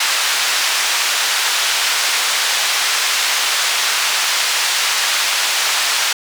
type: band-pass noise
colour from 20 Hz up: white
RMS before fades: -17 dBFS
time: 0-6.13 s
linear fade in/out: 5 ms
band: 940 to 5300 Hz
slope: 12 dB/octave
effects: none